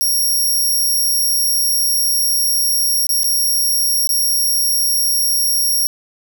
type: tone with dropouts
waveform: 5% pulse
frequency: 5588 Hz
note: F8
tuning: in tune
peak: -8 dBFS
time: 0.01-5.87 s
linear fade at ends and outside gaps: 0 ms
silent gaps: 3.068-3.092 / 3.233-3.243 / 4.072-4.092 s
effects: none